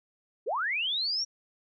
sine linear sweep, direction up, 349.2 to 5710 Hz, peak -27 dBFS, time 0.46-1.25 s, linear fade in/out 20 ms, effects none

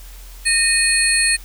sine tone cluster, 1836 / 2496 / 4312 / 8580 / 9890 Hz, A#6 / D#7 / C#8 / C9 / D#9, -27 / +5 / -49 / +42 / -12 cents, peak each -20 dBFS, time 0.45-1.37 s, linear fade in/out 20 ms, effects added 43 Hz sine -35 dBFS peak until 1.44 s + white hiss -44 dBFS RMS until 1.44 s

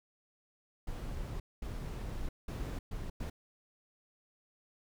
brown noise bursts at uneven times, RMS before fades -39 dBFS, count 5, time 0.87-1.4 / 1.62-2.29 / 2.48-2.79 / 2.91-3.1 / 3.2-3.3 s, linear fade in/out 5 ms, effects none

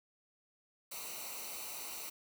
white noise with comb filter, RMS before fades -44 dBFS, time 0.91-2.1 s, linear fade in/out 10 ms, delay 0.59 ms, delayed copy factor -0.75, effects none

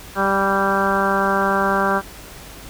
harmonic tone with a mistuned harmonic, 196 Hz, G3, in tune, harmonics 1 / 2 / 3 / 4 / 5 / 6 / 7 / 8, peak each -24 / -24 / -24 / -24 / -24 / -24 / -24 / -24 dBFS, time 0.15-2.02 s, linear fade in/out 50 ms, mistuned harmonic 6, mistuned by -17 cents, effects added 50 Hz sine -43 dBFS peak until 2.69 s + pink hiss -39 dBFS RMS until 2.69 s

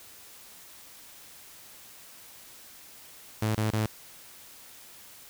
sawtooth tone bursts, 108.5 Hz, A2, 24 cents flat, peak -21 dBFS, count 3, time 3.42-3.862 s, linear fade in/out 5 ms, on 130 ms, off 26 ms, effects white hiss -50 dBFS RMS until 5.29 s

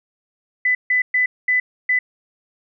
sine tone bursts at uneven times, 2000 Hz, B6, 21 cents sharp, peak -14 dBFS, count 5, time 0.65-0.75 / 0.9-1.02 / 1.14-1.26 / 1.48-1.6 / 1.89-1.99 s, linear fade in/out 5 ms, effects none

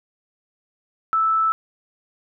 sine tone, 1315 Hz, E6, 5 cents flat, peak -16 dBFS, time 1.13-1.52 s, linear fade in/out 0 ms, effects none

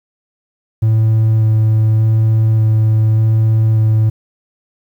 triangle tone with vibrato, 110 Hz, A2, in tune, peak -6 dBFS, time 0.82-4.1 s, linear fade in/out 10 ms, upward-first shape square, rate 0.85 Hz, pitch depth 8 cents each way, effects tanh soft clip ceiling -2 dBFS + 8-bit

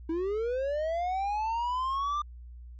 triangle linear sweep, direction up, 316.4 to 1199 Hz, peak -26 dBFS, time 0.09-2.22 s, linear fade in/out 5 ms, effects added 60 Hz sine -43 dBFS peak until 2.79 s + resampled to 16000 Hz

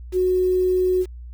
sine tone with quantisation, 367.6 Hz, F#4, 11 cents flat, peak -16 dBFS, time 0.12-1.06 s, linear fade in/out 50 ms, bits 7, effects added 60 Hz sine -34 dBFS peak until 1.33 s

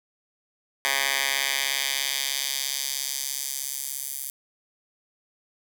10% pulse tone with high-pass filter sweep, 136.9 Hz, C#3, 21 cents flat, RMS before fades -28 dBFS, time 0.85-4.3 s, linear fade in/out 0 ms, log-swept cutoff 1600 to 9800 Hz, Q 1, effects none

